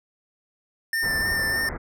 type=tone with vibrato; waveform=square; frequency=1796 Hz; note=A6; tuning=35 cents sharp; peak=-23 dBFS; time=0.93-1.69 s; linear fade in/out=2 ms; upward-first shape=sine; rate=3.3 Hz; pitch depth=19 cents each way
type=low-pass noise; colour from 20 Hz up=pink; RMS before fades=-33 dBFS; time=1.02-1.78 s; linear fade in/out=20 ms; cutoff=2100 Hz; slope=96 dB/octave
effects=none